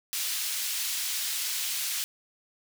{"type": "high-pass noise", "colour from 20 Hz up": "pink", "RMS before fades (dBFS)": -31, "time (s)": [0.13, 2.04], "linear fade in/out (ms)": 0, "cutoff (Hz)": 3200, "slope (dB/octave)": 12, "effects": []}